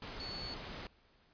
sine tone in noise, 4435 Hz, C#8, in tune, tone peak -42 dBFS, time 0.2-0.54 s, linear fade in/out 2 ms, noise pink, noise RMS -45 dBFS, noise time 0.02-0.87 s, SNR 0 dB, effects pink hiss -68 dBFS RMS until 1.33 s + resampled to 11025 Hz

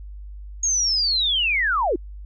sine linear sweep, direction down, 6645 to 294.4 Hz, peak -18 dBFS, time 0.63-1.96 s, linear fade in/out 5 ms, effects added 50 Hz sine -34 dBFS peak until 2.25 s

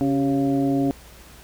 harmonic tone with a mistuned harmonic, 138.59 Hz, C#3, in tune, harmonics 1 / 2 / 3 / 4 / 5, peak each -28 / -19 / -29 / -32 / -30 dBFS, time 0.01-0.91 s, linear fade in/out 0 ms, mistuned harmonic 3, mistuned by -93 cents, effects added 60 Hz sine -47 dBFS peak until 1.43 s + pink hiss -47 dBFS RMS until 1.43 s

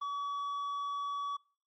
sine tone with tanh clipping, 1137 Hz, C#6, 44 cents sharp, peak -35 dBFS, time 0.01-1.37 s, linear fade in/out 10 ms, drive 5 dB, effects noise-tail reverb RT60 0.5 s tail -25 dB re dry + Opus 32 kbps

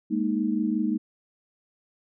sine chord, Ab suspended second, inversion none, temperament equal, 207.7 / 233.1 / 311.1 Hz, Ab3 / Bb3 / Eb4, 0 / 0 / 0 cents, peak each -27 dBFS, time 0.1-0.98 s, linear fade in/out 20 ms, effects none

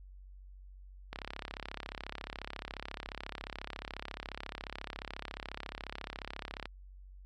click train, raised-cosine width 0.3 ms, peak -23 dBFS, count 190, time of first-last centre 1.13-6.656 s, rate 34.2 Hz, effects added 47 Hz sine -49 dBFS peak until 7.25 s + MP3 64 kbps

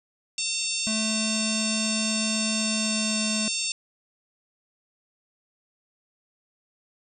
harmonic tone, 904 Hz, A5, 47 cents sharp, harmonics 3 / 4 / 5 / 6 / 7 / 8 / 9, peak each -32 / -34 / -34 / -33 / -36 / -33 / -34 dBFS, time 0.38-3.72 s, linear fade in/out 2 ms
square tone with pitch glide, 218.4 to 216.1 Hz, A3 to A3, -13 to -31 cents, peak -28 dBFS, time 0.87-3.48 s, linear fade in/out 0 ms, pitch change -18 cents, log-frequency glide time 2.55-3.27 s
effects resampled to 24000 Hz

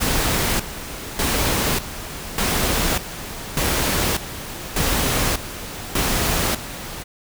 pink noise with tremolo, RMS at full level -20 dBFS, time 0-7.04 s, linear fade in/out 20 ms, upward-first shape square, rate 0.84 Hz, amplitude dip 75%, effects none

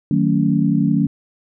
sine chord, D# half-diminished seventh, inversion none, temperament just, 155.56 / 186.68 / 224 / 280 Hz, D#3 / F#3 / A3 / C#4, 0 / +16 / +31 / +18 cents, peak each -19 dBFS, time 0.11-1.07 s, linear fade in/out 2 ms, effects none

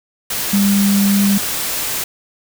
sine tone in noise, 200 Hz, G3, 35 cents sharp, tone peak -11 dBFS, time 0.53-1.38 s, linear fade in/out 5 ms, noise white, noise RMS -21 dBFS, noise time 0.3-2.04 s, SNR +7 dB, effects none

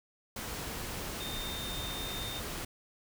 sine tone in noise, 3646 Hz, A#7, 39 cents flat, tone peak -40 dBFS, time 1.2-2.4 s, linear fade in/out 5 ms, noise pink, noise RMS -39 dBFS, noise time 0.36-2.65 s, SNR -4 dB, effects none

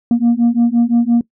sine beating tone pair, 233.1 / 238.9 Hz, A#3 / A#3, 0 / +43 cents, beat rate 5.8 Hz, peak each -11 dBFS, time 0.11-1.21 s, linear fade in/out 2 ms, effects noise-tail reverb RT60 0.1 s tail -21 dB re dry + tanh soft clip ceiling -7 dBFS

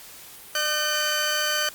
15% pulse tone pair together, 603 / 1524.7 Hz, D5 / G6, +46 / -48 cents, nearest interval octave + major third, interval 1606 cents, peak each -21 / -17 dBFS, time 0.55-1.69 s, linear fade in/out 2 ms, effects white hiss -44 dBFS RMS until 1.74 s + Opus 48 kbps

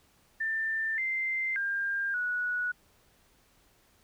sine tone with pitch steps, 1785 / 2083 / 1601 / 1467 Hz, A6 / C7 / G6 / F#6, +24 / -8 / +36 / -15 cents, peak -28 dBFS, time 0.4-2.72 s, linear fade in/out 10 ms, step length 580 ms, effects pink hiss -65 dBFS RMS until 4.03 s

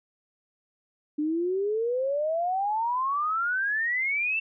sine exponential sweep, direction up, 293.7 to 2705 Hz, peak -24 dBFS, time 1.18-4.4 s, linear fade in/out 10 ms, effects none

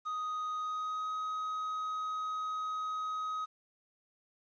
triangle tone with pitch glide, 1248 to 1262.5 Hz, D#6 to D#6, +5 to +25 cents, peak -32 dBFS, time 0.05-3.46 s, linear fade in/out 20 ms, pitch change +20 cents, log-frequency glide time 0.58-1.12 s, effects resampled to 16000 Hz + 11-bit

